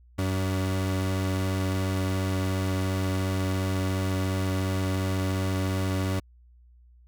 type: tone pair together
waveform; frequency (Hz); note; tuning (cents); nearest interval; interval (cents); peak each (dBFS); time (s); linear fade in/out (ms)
35% pulse; 94.27 / 285.6; F#2 / D4; +33 / -48; octave + perfect fifth; 1919; -24 / -30; 0.18-6.2; 10
effects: added 60 Hz sine -52 dBFS peak until 7.07 s